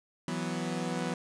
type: chord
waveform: sawtooth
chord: E suspended second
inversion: none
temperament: equal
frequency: 164.81 / 185 / 246.9 Hz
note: E3 / F#3 / B3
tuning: 0 / 0 / 0 cents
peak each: -32 dBFS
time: 0.28-1.14 s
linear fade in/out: 2 ms
effects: resampled to 22050 Hz + 9-bit